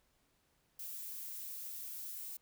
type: noise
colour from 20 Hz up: violet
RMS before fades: -45 dBFS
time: 0.79-2.37 s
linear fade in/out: 5 ms
effects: pink hiss -75 dBFS RMS until 2.41 s